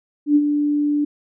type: tone with ADSR envelope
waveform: sine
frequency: 293.4 Hz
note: D4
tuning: 2 cents flat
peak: -9 dBFS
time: 0.26-1.05 s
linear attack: 97 ms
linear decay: 48 ms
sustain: -7 dB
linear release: 9 ms
effects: none